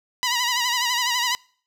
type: tone with vibrato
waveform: 10% pulse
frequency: 974 Hz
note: B5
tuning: 24 cents flat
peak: -12 dBFS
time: 0.23-1.35 s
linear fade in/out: 0 ms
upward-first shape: sine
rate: 12 Hz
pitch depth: 66 cents each way
effects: noise-tail reverb RT60 0.5 s tail -25 dB re dry + low-pass 12000 Hz 12 dB/octave